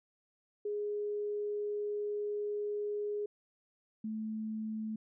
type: tone pair in turn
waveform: sine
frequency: 414.9 / 218.1 Hz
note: G#4 / A3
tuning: -2 / -15 cents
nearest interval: major seventh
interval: 1113 cents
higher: first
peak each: -33 / -35 dBFS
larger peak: first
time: 0.65-3.26 / 4.04-4.96 s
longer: first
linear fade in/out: 5 ms
effects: none